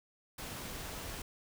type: noise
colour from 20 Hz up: pink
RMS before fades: -43 dBFS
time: 0.38-1.22 s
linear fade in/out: 5 ms
effects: none